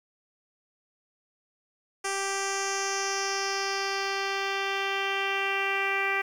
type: tone with low-pass filter sweep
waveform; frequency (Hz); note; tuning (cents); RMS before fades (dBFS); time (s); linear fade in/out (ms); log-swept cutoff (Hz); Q
10% pulse; 392; G4; 0; -29; 2.04-6.22; 10; 8200 to 2300; 3.2
effects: 9-bit